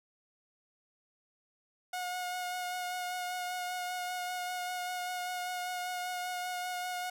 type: tone with vibrato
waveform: sawtooth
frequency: 723 Hz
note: F#5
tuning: 40 cents flat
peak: -31 dBFS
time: 1.93-7.1 s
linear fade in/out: 5 ms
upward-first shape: sine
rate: 5.1 Hz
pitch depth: 15 cents each way
effects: none

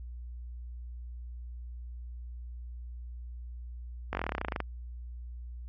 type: slowing click train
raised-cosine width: 0.5 ms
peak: -16 dBFS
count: 17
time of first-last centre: 4.13-4.603 s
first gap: 20 ms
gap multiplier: 1.05
effects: added 60 Hz sine -39 dBFS peak until 5.68 s + MP3 32 kbps

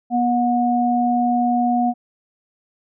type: tone pair together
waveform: sine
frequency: 242.3 / 726 Hz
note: B3 / F#5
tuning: -33 / -33 cents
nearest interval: octave + perfect fifth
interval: 1900 cents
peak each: -18 dBFS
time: 0.1-1.94 s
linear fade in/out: 50 ms
effects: none

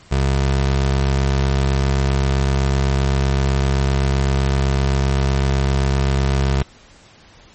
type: tone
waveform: 25% pulse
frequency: 67.8 Hz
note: C#2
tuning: 38 cents flat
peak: -11 dBFS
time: 0.11-6.63 s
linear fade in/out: 10 ms
effects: pink hiss -47 dBFS RMS until 7.54 s + MP3 32 kbps

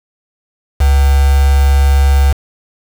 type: tone with quantisation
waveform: sine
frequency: 69.3 Hz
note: C#2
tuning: in tune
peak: -6 dBFS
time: 0.8-2.33 s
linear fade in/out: 10 ms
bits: 3
effects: none

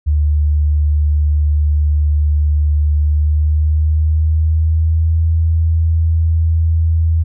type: tone with pitch glide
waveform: sine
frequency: 74.6 to 81.35 Hz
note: D2 to E2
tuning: +28 to -22 cents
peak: -10 dBFS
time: 0.06-7.24 s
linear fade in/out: 20 ms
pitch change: +150 cents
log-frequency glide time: 2.95-5.23 s
effects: none

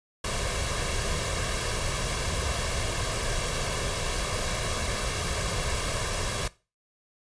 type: noise with comb filter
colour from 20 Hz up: pink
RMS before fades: -29 dBFS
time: 0.24-6.48 s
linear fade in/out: 5 ms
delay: 1.8 ms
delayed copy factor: +0.6
effects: noise-tail reverb RT60 0.3 s tail -19 dB re dry + resampled to 22050 Hz

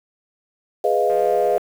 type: chord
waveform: sine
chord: F half-diminished seventh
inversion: first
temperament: equal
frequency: 415.3 / 493.9 / 622.3 / 698.5 Hz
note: Ab4 / Cb5 / Eb5 / F5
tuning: 0 / 0 / 0 / 0 cents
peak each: -21 dBFS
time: 0.84-1.58 s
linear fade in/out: 5 ms
type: click train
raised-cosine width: 0.5 ms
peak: -25 dBFS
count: 85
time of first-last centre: 1.1-1.58 s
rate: 175 Hz
effects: 7-bit

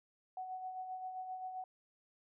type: tone with tremolo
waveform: sine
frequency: 745 Hz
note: F#5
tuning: 12 cents sharp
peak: -39 dBFS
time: 0.37-1.64 s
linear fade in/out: 2 ms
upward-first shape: sine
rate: 7.6 Hz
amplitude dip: 45%
effects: none

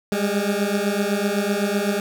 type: beating tone pair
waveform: 20% pulse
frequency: 199.2 / 207.1 Hz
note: G3 / G#3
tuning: +28 / -5 cents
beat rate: 7.9 Hz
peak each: -18 dBFS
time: 0.12-2 s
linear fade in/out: 2 ms
effects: none

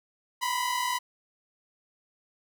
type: tone pair together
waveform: sawtooth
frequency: 972 / 1012.3 Hz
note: B5 / B5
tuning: -28 / +42 cents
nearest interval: minor second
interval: 70 cents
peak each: -26 dBFS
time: 0.41-0.99 s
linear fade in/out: 20 ms
effects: none

